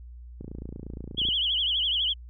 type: click train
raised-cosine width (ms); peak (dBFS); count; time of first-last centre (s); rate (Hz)
3; -25; 26; 0.41-1.287; 28.5
type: tone with vibrato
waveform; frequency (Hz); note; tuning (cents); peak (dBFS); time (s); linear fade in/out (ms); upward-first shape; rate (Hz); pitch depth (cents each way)
sine; 3136; G7; 0; -23; 1.17-2.14; 20; triangle; 12; 170
effects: added 60 Hz sine -41 dBFS peak until 2.29 s